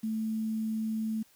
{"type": "tone with quantisation", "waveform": "sine", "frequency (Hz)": 220, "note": "A3", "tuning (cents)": 0, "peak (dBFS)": -29, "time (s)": [0.03, 1.23], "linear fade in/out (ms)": 10, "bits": 9, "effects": ["white hiss -63 dBFS RMS until 1.35 s"]}